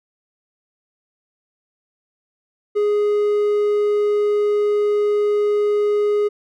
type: tone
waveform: triangle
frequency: 415.3 Hz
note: G#4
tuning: in tune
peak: -13 dBFS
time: 2.75-6.29 s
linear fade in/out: 20 ms
effects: none